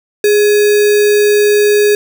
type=tone with sample-and-hold; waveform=sine; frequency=415.3 Hz; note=G#4; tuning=in tune; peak=-6 dBFS; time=0.24-1.95 s; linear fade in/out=2 ms; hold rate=2100 Hz; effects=none